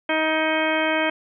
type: harmonic tone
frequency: 314.9 Hz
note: D#4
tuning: 21 cents sharp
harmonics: 1 / 2 / 3 / 4 / 5 / 6 / 7 / 8 / 10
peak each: -26 / -24 / -28 / -32 / -27 / -31 / -28 / -30 / -32 dBFS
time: 0.09-1.1 s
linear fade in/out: 5 ms
effects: none